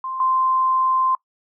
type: tone pair in turn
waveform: sine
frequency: 1046.5 / 1042.1 Hz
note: C6 / C6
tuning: 0 / -7 cents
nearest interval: unison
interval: 7 cents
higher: first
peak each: -25 / -16 dBFS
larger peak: second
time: 0.04-0.2 / 0.2-1.15 s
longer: second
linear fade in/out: 2 ms
effects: noise-tail reverb RT60 0.1 s tail -22 dB re dry